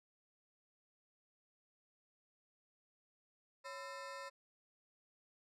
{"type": "ring-modulated tone", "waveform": "25% pulse", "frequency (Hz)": 784, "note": "G5", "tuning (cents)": 0, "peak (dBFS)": -39, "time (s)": [3.64, 4.3], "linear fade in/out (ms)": 20, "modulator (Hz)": 231, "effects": ["low-pass 8000 Hz 12 dB/octave"]}